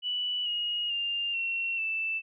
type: tone with pitch steps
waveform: sine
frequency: 2960 / 2879 / 2800 / 2724 / 2649 Hz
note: F#7 / F#7 / F7 / F7 / E7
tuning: 0 / -48 / +4 / -44 / +8 cents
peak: -28 dBFS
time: 0.02-2.22 s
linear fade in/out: 50 ms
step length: 440 ms
effects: none